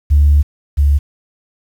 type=tone pair in turn; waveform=sine; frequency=72.8 / 71.63 Hz; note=D2 / D2; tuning=-15 / -43 cents; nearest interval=unison; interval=28 cents; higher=first; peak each=-5 / -7 dBFS; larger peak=first; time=0.1-0.43 / 0.77-0.99 s; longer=first; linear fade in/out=20 ms; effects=tanh soft clip ceiling -2 dBFS + 7-bit